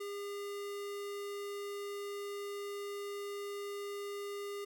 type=tone; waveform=square; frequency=404.8 Hz; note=G#4; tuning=44 cents flat; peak=-40 dBFS; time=0-4.65 s; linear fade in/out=10 ms; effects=none